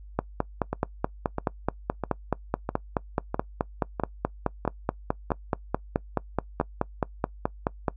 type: two click trains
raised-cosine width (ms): 1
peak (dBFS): -9 / -13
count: 37 / 10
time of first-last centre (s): 0.19-7.882 / 0.73-6.612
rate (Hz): 4.68 / 1.53
effects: noise-tail reverb RT60 0.1 s tail -22 dB re dry + added 50 Hz sine -42 dBFS peak until 7.96 s